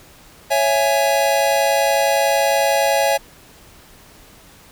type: chord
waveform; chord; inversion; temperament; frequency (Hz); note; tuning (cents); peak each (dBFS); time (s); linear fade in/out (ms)
square; C# minor; none; just; 554.4 / 665.2 / 831.5; C#5 / E5 / G#5; 0 / +16 / +2; -19 / -20 / -20; 0.5-3.18; 20
effects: pink hiss -46 dBFS RMS until 4.71 s